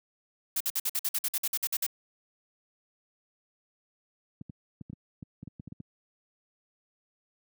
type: noise bursts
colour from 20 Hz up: blue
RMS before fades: -29 dBFS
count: 14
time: 0.56-1.866 s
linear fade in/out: 5 ms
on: 45 ms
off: 52 ms
type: clicks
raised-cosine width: 5 ms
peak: -25 dBFS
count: 12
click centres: 4.413 / 4.497 / 4.812 / 4.899 / 4.931 / 5.227 / 5.43 / 5.476 / 5.598 / 5.676 / 5.723 / 5.803 s
effects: high-pass 150 Hz 12 dB/octave